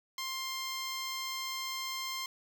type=tone; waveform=10% pulse; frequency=1055 Hz; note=C6; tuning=14 cents sharp; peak=-27 dBFS; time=0.18-2.26 s; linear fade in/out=2 ms; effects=none